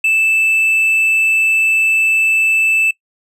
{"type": "tone", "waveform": "triangle", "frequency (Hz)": 2637, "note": "E7", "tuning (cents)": 0, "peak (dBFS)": -9, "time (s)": [0.04, 2.91], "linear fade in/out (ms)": 5, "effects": ["noise-tail reverb RT60 0.1 s tail -21 dB re dry", "resampled to 32000 Hz"]}